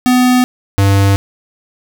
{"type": "tone pair in turn", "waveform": "square", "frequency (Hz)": [250.6, 98.71], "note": ["B3", "G2"], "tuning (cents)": [25, 13], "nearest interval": "octave + major third", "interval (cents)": 1612, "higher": "first", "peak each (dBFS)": -8, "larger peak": "neither", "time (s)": [[0.06, 0.44], [0.78, 1.16]], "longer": "neither", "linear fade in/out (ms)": 0, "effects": []}